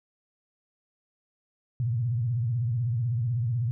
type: tone with vibrato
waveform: sine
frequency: 118.5 Hz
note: A#2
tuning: 29 cents sharp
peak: -24 dBFS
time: 1.8-3.71 s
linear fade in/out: 0 ms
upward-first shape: sine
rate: 16 Hz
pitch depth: 150 cents each way
effects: none